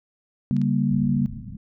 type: chord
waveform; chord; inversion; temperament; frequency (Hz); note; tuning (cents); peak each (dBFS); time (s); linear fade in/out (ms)
sine; G diminished; second; just; 141.12 / 196 / 235.2; Db3 / G3 / Bb3; +31 / 0 / +16; -23; 0.51-1.26; 0
type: clicks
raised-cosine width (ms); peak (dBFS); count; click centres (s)
0.2; -27; 2; 0.566 / 0.616
type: low-pass noise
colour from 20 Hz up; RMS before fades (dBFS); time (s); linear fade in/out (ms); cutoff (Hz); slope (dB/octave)
white; -36; 0.9-1.57; 5; 240; 96
effects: none

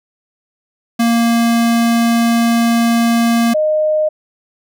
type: tone pair in turn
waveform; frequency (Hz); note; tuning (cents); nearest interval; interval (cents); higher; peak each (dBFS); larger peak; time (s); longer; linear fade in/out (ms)
square / sine; 232.6 / 616.1; A#3 / D#5; -4 / -17; octave + perfect fourth; 1687; second; -11 / -11; neither; 0.99-3.54 / 3.54-4.09; first; 10
effects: none

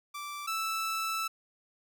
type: tone pair in turn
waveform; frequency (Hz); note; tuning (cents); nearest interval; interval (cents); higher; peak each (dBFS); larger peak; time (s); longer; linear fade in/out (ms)
sawtooth; 1169 / 1318.6; D6 / E6; -8 / 0; major second; 208; second; -34 / -27; second; 0.14-0.47 / 0.47-1.28; second; 10
effects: none

